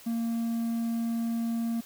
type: tone with quantisation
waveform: triangle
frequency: 230.6 Hz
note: A#3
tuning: 19 cents flat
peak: -25 dBFS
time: 0.06-1.81 s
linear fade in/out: 10 ms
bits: 9
effects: white hiss -51 dBFS RMS until 1.85 s